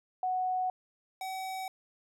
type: tone pair in turn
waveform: sine / square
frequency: 740 / 758.2 Hz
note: F#5 / F#5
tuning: 0 / +42 cents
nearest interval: unison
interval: 42 cents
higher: second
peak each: -28 / -36 dBFS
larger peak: first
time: 0.23-0.7 / 1.21-1.68 s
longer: neither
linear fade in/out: 2 ms
effects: none